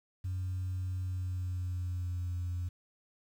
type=tone with pitch glide; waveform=sine; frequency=92.3 to 88.54 Hz; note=F#2 to F2; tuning=-4 to +24 cents; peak=-31 dBFS; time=0.24-2.69 s; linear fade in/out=10 ms; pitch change=-72 cents; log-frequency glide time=1.01-2.36 s; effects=tanh soft clip ceiling -30 dBFS + 10-bit